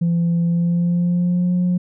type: tone with pitch glide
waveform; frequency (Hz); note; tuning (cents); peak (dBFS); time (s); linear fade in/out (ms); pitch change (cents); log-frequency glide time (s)
sine; 170 to 179.17; F3 to F3; -46 to +45; -13; 0.01-1.78; 10; +91; 0.45-1.53
effects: tanh soft clip ceiling -13 dBFS